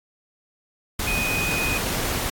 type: tone in noise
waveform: sine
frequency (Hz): 2495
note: D#7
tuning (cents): +4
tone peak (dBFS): -24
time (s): 1.07-1.78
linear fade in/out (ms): 5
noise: pink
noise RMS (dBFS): -26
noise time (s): 0.99-2.3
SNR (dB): -1
effects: AAC 64 kbps